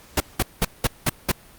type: noise bursts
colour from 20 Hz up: pink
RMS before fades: -19 dBFS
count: 6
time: 0.17-1.318 s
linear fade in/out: 5 ms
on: 33 ms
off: 190 ms
effects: pink hiss -49 dBFS RMS until 1.58 s + Opus 48 kbps